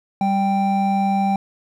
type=tone pair together; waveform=triangle; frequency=196.37 / 785 Hz; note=G3 / G5; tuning=+3 / +2 cents; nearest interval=2 octaves; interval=2399 cents; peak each=-17 dBFS; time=0.21-1.36 s; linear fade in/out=2 ms; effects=none